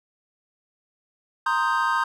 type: chord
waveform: triangle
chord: C minor seventh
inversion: third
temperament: equal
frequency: 932.3 / 1046.5 / 1244.5 / 1568 Hz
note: Bb5 / C6 / Eb6 / G6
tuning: 0 / 0 / 0 / 0 cents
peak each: -24 dBFS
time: 1.46-2.04 s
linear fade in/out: 5 ms
effects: none